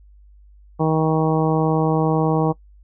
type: harmonic tone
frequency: 158.2 Hz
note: D#3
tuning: 29 cents sharp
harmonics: 1 / 2 / 3 / 4 / 5 / 6 / 7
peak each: -19 / -22 / -22 / -28 / -25 / -28 / -30 dBFS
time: 0.79-2.53 s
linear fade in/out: 20 ms
effects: noise-tail reverb RT60 0.1 s tail -22 dB re dry + added 50 Hz sine -45 dBFS peak until 2.83 s